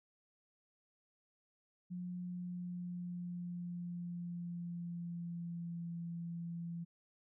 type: tone with pitch glide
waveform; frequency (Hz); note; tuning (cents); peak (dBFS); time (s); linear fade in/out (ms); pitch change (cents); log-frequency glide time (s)
sine; 178.7 to 169.65; F3 to F3; +40 to -50; -40; 1.9-6.85; 20; -90; 2.19-5.96
effects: none